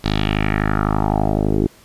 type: tone with low-pass filter sweep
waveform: 10% pulse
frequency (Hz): 51.91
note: G#1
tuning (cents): 0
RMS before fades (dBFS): -18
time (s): 0.04-1.67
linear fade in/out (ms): 5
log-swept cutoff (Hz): 4300 to 370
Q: 3.2
effects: pink hiss -48 dBFS RMS until 1.84 s + resampled to 32000 Hz